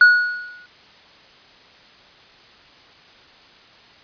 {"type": "tone with exponential decay", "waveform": "triangle", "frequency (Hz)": 1458, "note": "F#6", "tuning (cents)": -26, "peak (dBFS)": -3, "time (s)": [0.01, 0.66], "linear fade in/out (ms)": 2, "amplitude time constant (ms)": 140, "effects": ["white hiss -48 dBFS RMS until 4.03 s", "resampled to 11025 Hz"]}